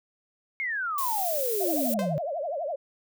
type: exponential sweep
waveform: sine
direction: down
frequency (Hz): 2200 to 146.4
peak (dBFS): -27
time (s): 0.6-2.18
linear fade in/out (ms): 0
type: noise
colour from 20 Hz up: violet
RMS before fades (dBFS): -31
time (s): 0.98-1.94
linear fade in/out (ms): 2
type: tone with vibrato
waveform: sine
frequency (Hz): 622.3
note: D#5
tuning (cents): 0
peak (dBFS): -28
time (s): 1.6-2.76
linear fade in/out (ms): 10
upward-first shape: triangle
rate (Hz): 12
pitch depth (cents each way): 270
type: tone with exponential decay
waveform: sawtooth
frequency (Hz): 519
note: C5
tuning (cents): -14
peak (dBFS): -25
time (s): 1.99-2.2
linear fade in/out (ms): 0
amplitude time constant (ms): 45
effects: none